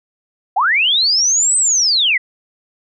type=linear two-way sweep; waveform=sine; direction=up then down; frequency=691 to 8230 to 1889 Hz; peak=-11 dBFS; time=0.56-2.18 s; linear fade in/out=10 ms; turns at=1.57 s; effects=none